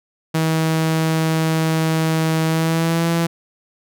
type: tone with pitch glide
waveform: sawtooth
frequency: 160.3 to 167.59 Hz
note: E3 to E3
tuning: -48 to +29 cents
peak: -12 dBFS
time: 0.34-3.27 s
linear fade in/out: 10 ms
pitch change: +77 cents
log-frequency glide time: 2.46-3.09 s
effects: none